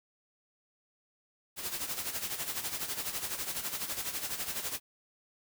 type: noise with tremolo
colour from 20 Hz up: white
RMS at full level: -34 dBFS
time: 1.56-4.8 s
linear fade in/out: 50 ms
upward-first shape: sine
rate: 12 Hz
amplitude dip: 65%
effects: none